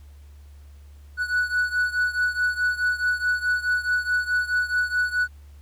triangle beating tone pair, 1476 / 1480.7 Hz, F#6 / F#6, -5 / +1 cents, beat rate 4.7 Hz, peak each -21 / -24 dBFS, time 1.17-5.28 s, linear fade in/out 50 ms, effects added 72 Hz sine -43 dBFS peak until 5.61 s + pink hiss -61 dBFS RMS until 5.61 s

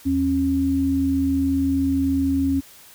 sine tone pair together, 82 / 272.3 Hz, E2 / C#4, -9 / -31 cents, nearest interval octave + major sixth, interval 2078 cents, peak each -26 / -18 dBFS, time 0.05-2.61 s, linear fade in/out 20 ms, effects white hiss -47 dBFS RMS until 2.94 s

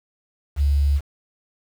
sine tone with quantisation, 71.2 Hz, C#2, 47 cents sharp, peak -15 dBFS, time 0.56-1.01 s, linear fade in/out 50 ms, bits 7, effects none

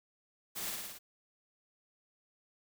white noise with echo, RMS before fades -40 dBFS, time 0.55-0.71 s, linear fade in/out 20 ms, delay 56 ms, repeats 5, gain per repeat -2 dB, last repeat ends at 0.99 s, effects none

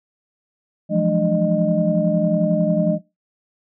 sine tone cluster, 169.5 / 180.5 / 210.8 / 297.4 / 614 Hz, E3 / F#3 / G#3 / D4 / D#5, +49 / -43 / +26 / +22 / -23 cents, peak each -21 / -20 / -21 / -25 / -20 dBFS, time 0.89-2.99 s, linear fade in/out 50 ms, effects noise-tail reverb RT60 0.2 s tail -17 dB re dry + tanh soft clip ceiling -3 dBFS

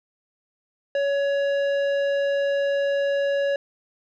triangle tone with tanh clipping, 561 Hz, C#5, 21 cents sharp, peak -22 dBFS, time 0.95-3.56 s, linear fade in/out 2 ms, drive 16 dB, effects none

